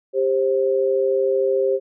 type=tone pair together; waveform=sine; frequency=395.7 / 529 Hz; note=G4 / C5; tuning=+16 / +19 cents; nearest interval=perfect fourth; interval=503 cents; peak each=-19 dBFS; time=0.13-1.8 s; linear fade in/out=50 ms; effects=none